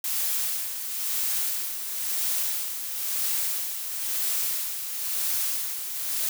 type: noise with tremolo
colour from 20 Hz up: blue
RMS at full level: -26 dBFS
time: 0.04-6.29 s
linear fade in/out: 2 ms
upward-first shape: sine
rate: 0.99 Hz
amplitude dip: 55%
effects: none